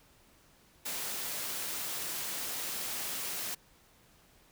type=high-pass noise; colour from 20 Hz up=white; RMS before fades=-37 dBFS; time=0.85-3.55 s; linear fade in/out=10 ms; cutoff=130 Hz; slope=12 dB/octave; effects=pink hiss -63 dBFS RMS until 4.51 s